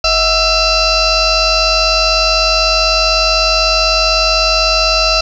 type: tone with frequency modulation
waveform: sine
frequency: 2700 Hz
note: E7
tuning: 41 cents sharp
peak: -9 dBFS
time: 0.04-5.21 s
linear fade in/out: 5 ms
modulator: 687 Hz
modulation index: 3.9
effects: 8-bit